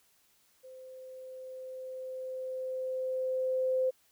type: tone with level ramp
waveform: sine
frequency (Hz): 517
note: C5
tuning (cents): -21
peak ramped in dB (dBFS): -47 to -25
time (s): 0.63-3.91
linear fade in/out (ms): 20
effects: white hiss -68 dBFS RMS until 4.11 s